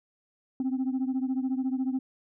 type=beating tone pair; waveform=sine; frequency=257.1 / 271.1 Hz; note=C4 / C#4; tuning=-30 / -38 cents; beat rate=14 Hz; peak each=-26 / -29 dBFS; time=0.6-1.99 s; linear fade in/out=2 ms; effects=tanh soft clip ceiling -23 dBFS